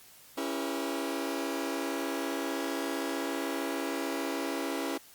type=chord; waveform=sawtooth; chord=C# diminished seventh; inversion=none; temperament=just; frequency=277.2 / 332.6 / 399.1 / 479 Hz; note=C#4 / E4 / G4 / Bb4; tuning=0 / +16 / +31 / +47 cents; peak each=-31 / -32 / -36 / -36 dBFS; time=0.37-4.98 s; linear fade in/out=10 ms; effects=white hiss -55 dBFS RMS until 5.14 s + Opus 48 kbps